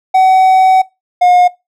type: tone pair in turn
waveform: triangle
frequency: 754 / 717.6 Hz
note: F#5 / F5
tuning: +32 / +47 cents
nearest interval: minor second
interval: 85 cents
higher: first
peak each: -3 dBFS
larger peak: neither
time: 0.14-0.82 / 1.21-1.48 s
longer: first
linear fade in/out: 10 ms
effects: noise-tail reverb RT60 0.2 s tail -20 dB re dry